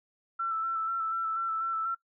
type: tone with vibrato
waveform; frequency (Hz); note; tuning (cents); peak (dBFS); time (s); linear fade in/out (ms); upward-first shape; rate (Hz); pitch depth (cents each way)
sine; 1334; E6; +20; -28; 0.39-1.95; 10; square; 4.1; 20
effects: noise-tail reverb RT60 0.1 s tail -17 dB re dry